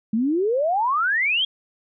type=exponential sweep; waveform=sine; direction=up; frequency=210 to 3322 Hz; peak=-18 dBFS; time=0.13-1.45 s; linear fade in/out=5 ms; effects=none